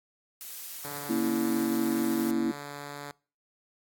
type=noise; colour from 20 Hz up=blue; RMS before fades=-40 dBFS; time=0.41-2.31 s; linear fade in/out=0 ms
type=tone; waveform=5% pulse; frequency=143.9 Hz; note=D3; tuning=35 cents flat; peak=-27 dBFS; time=0.85-3.11 s; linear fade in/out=0 ms
type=chord; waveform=sine; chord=A# diminished; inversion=none; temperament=equal; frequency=233.1 / 277.2 / 329.6 Hz; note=A#3 / C#4 / E4; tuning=0 / 0 / 0 cents; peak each=-29 / -32 / -28 dBFS; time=1.09-2.52 s; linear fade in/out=10 ms
effects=noise-tail reverb RT60 0.4 s tail -25 dB re dry + AAC 64 kbps